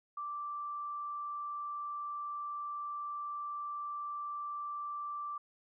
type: tone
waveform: sine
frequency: 1172 Hz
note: D6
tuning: 4 cents flat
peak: -37 dBFS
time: 0.17-5.38 s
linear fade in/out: 5 ms
effects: none

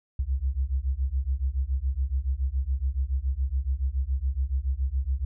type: beating tone pair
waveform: sine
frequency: 63 / 70.1 Hz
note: B1 / C#2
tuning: +35 / +20 cents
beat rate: 7.1 Hz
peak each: -27 dBFS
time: 0.19-5.25 s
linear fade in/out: 5 ms
effects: none

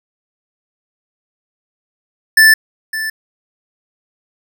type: tone with echo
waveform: square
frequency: 1760 Hz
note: A6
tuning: in tune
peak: -5 dBFS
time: 2.37-2.54 s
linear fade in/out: 5 ms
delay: 560 ms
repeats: 1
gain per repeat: -14 dB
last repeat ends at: 3.1 s
effects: none

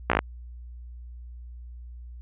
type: slowing click train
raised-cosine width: 0.5 ms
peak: -5 dBFS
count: 6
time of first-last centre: 0.1-0.19 s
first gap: 16 ms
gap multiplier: 1.06
effects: added 60 Hz sine -39 dBFS peak until 2.21 s + resampled to 8000 Hz

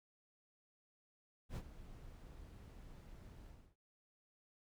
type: noise with ADSR envelope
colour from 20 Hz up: brown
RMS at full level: -41 dBFS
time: 1.49-3.76 s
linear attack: 73 ms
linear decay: 56 ms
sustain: -14 dB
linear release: 310 ms
effects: none

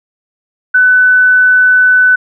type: tone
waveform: sine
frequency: 1500 Hz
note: F#6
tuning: 23 cents sharp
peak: -4 dBFS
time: 0.74-2.16 s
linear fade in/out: 10 ms
effects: none

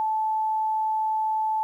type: tone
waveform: sine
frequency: 872 Hz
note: A5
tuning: 16 cents flat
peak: -22 dBFS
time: 0-1.63 s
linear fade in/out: 0 ms
effects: 10-bit

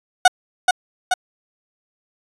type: tone with echo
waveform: 30% pulse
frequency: 734 Hz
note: F#5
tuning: 14 cents flat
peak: -4 dBFS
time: 0.25-0.28 s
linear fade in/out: 5 ms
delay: 430 ms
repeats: 2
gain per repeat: -4 dB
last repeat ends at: 1.14 s
effects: resampled to 24000 Hz

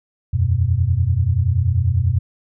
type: chord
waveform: sine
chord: E suspended second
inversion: none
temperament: just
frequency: 82.41 / 92.71 / 123.61 Hz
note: E2 / F#2 / B2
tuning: 0 / +4 / +2 cents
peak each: -21 / -17 / -19 dBFS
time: 0.33-2.19 s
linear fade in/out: 10 ms
effects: none

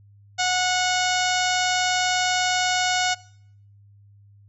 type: harmonic tone with a mistuned harmonic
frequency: 732 Hz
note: F#5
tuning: 19 cents flat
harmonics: 1 / 2 / 3 / 4 / 5 / 6 / 7 / 8 / 9 / 10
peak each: -24 / -27 / -29 / -30 / -31 / -32 / -32 / -33 / -34 / -34 dBFS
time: 0.38-3.15 s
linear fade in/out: 20 ms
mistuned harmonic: 7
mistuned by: +20 cents
effects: noise-tail reverb RT60 0.7 s tail -23 dB re dry + added 101 Hz sine -49 dBFS peak until 4.48 s

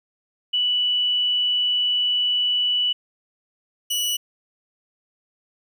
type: tone pair in turn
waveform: sine / sawtooth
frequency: 2960 / 2944 Hz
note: F#7 / F#7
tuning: 0 / -9 cents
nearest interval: unison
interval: 9 cents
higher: first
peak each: -18 dBFS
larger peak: neither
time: 0.53-2.93 / 3.9-4.17 s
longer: first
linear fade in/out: 10 ms
effects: 10-bit

